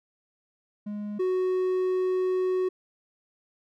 triangle tone pair in turn, 207.7 / 370.1 Hz, G#3 / F#4, 0 / 0 cents, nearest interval minor seventh, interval 1000 cents, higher second, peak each -29 / -21 dBFS, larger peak second, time 0.86-1.19 / 1.19-2.69 s, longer second, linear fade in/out 10 ms, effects none

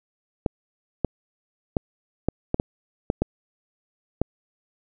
clicks, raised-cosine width 2 ms, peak -7 dBFS, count 9, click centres 0.462 / 1.047 / 1.768 / 2.286 / 2.544 / 2.599 / 3.101 / 3.22 / 4.216 s, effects none

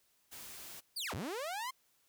white noise, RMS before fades -49 dBFS, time 0.31-0.81 s, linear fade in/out 20 ms
sawtooth linear two-way sweep, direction down then up, 4978 to 65.41 to 1070 Hz, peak -34 dBFS, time 0.96-1.71 s, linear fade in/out 10 ms, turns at 1.14 s
effects white hiss -73 dBFS RMS until 2.08 s

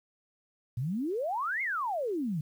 sine exponential two-way sweep, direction up then down, 112.6 to 2217 to 142.6 Hz, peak -29 dBFS, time 0.77-2.41 s, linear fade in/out 5 ms, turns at 1.62 s, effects 10-bit

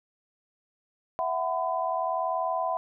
sine chord, E suspended second, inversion none, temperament equal with one note detuned, 659.3 / 740 / 1007.9 Hz, E5 / F#5 / B5, 0 / 0 / +35 cents, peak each -30 dBFS, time 1.19-2.77 s, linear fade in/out 0 ms, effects none

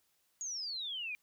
sine exponential sweep, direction down, 6820 to 2365 Hz, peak -37 dBFS, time 0.41-1.15 s, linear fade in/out 0 ms, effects white hiss -75 dBFS RMS until 1.22 s

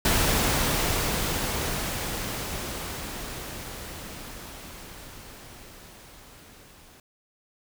pink noise with level ramp, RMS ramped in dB -22 to -52 dBFS, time 0.05-7 s, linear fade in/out 2 ms, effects none

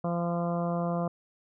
harmonic tone, 171.9 Hz, F3, 27 cents flat, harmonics 1 / 2 / 3 / 4 / 5 / 6 / 7 / 8, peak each -29 / -39 / -34 / -34 / -46 / -40 / -42 / -50 dBFS, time 0.04-1.08 s, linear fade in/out 5 ms, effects none

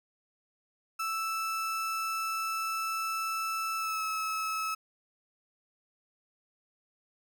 35% pulse tone with pitch glide, 1318.5 to 1296.6 Hz, E6 to E6, 0 to -29 cents, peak -29 dBFS, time 0.99-4.75 s, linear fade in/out 10 ms, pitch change -29 cents, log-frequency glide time 3.77-4.02 s, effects none

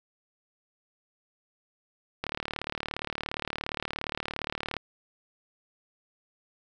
click train, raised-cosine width 0.3 ms, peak -15 dBFS, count 95, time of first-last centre 2.24-4.767 s, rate 37.2 Hz, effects none

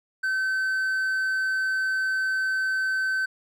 triangle tone, 1535 Hz, G6, 37 cents flat, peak -21 dBFS, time 0.23-3.26 s, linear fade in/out 10 ms, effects none

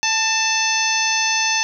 harmonic tone with a mistuned harmonic, 879 Hz, A5, 2 cents flat, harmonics 1 / 2 / 3 / 4 / 5 / 6 / 7, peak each -24 / -25 / -22 / -28 / -27 / -25 / -22 dBFS, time 0.03-1.63 s, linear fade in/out 0 ms, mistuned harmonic 2, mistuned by +38 cents, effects none

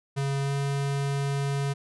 square tone with pitch glide, 138.59 to 139.8 Hz, C#3 to C#3, 0 to +15 cents, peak -26 dBFS, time 0.16-1.74 s, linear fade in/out 20 ms, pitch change +15 cents, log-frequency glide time 0.42-0.52 s, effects resampled to 24000 Hz

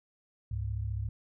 sine tone pair together, 69.3 / 103.83 Hz, C#2 / G#2, 0 / 0 cents, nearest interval perfect fifth, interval 700 cents, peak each -35 / -33 dBFS, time 0.51-1.09 s, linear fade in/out 5 ms, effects none

